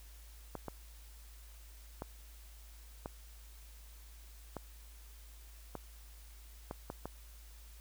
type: clicks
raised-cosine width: 1 ms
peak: -26 dBFS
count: 9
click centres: 0.553 / 0.683 / 2.021 / 3.059 / 4.567 / 5.753 / 6.711 / 6.901 / 7.056 s
effects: added 54 Hz sine -52 dBFS peak until 7.8 s + white hiss -61 dBFS RMS until 7.8 s

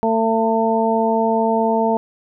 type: harmonic tone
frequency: 224.6 Hz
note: A3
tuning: 36 cents sharp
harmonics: 1 / 2 / 3 / 4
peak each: -20 / -20 / -20 / -20 dBFS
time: 0.03-1.97 s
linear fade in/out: 0 ms
effects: none

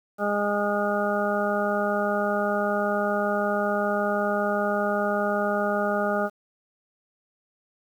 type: harmonic tone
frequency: 205.2 Hz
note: G#3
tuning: 21 cents flat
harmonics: 1 / 2 / 3 / 4 / 6 / 7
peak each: -29 / -30 / -26 / -31 / -31 / -31 dBFS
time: 0.18-6.3 s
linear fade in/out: 50 ms
effects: 9-bit

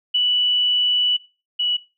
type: tone pair in turn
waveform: sine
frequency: 2960 / 2941 Hz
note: F#7 / F#7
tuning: 0 / -11 cents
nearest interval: unison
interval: 11 cents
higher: first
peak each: -15 / -18 dBFS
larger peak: first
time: 0.14-1.17 / 1.59-1.77 s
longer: first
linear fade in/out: 10 ms
effects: noise-tail reverb RT60 0.3 s tail -18 dB re dry

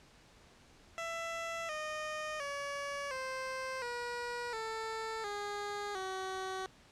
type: tone with pitch steps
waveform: 15% pulse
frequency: 666 / 614.3 / 566.5 / 522.5 / 481.9 / 444.5 / 410 / 378.1 Hz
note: E5 / D#5 / C#5 / C5 / B4 / A4 / G#4 / F#4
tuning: +18 / -22 / +37 / -2 / -43 / +18 / -22 / +38 cents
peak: -31 dBFS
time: 0.98-6.66 s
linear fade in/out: 0 ms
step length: 710 ms
effects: pink hiss -61 dBFS RMS until 6.91 s + low-pass 7000 Hz 12 dB/octave

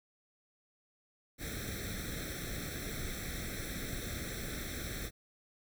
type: noise with comb filter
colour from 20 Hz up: pink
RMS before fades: -40 dBFS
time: 1.38-5.11 s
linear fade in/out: 50 ms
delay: 0.52 ms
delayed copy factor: +1
effects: none

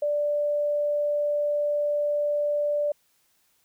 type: tone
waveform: sine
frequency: 587.3 Hz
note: D5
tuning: in tune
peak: -22 dBFS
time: 0.02-2.92 s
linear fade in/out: 5 ms
effects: white hiss -67 dBFS RMS until 3.64 s

